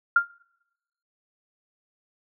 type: tone with exponential decay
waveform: sine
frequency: 1396.9 Hz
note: F6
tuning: in tune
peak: -11 dBFS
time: 0.16-0.28 s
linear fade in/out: 5 ms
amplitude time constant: 24 ms
effects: noise-tail reverb RT60 0.9 s tail -25 dB re dry